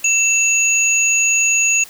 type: tone pair together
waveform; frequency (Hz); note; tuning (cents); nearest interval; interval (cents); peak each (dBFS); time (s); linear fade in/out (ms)
sine; 2671 / 6730; E7 / G#8; +22 / +22; octave + major third; 1600; -15; 0.04-1.84; 5
effects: white hiss -40 dBFS RMS until 1.89 s